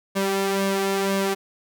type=tone with flanger; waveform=sawtooth; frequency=195.4 Hz; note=G3; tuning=5 cents flat; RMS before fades=-23 dBFS; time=0.15-1.35 s; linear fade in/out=20 ms; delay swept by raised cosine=1.8 to 2.9 ms; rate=2 Hz; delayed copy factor=+0.65; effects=none